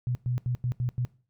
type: tone bursts at uneven times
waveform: sine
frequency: 123.47 Hz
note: B2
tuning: in tune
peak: -25 dBFS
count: 6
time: 0.07-0.15 / 0.26-0.38 / 0.46-0.55 / 0.64-0.72 / 0.8-0.89 / 0.98-1.05 s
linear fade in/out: 0 ms
effects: noise-tail reverb RT60 0.4 s tail -20 dB re dry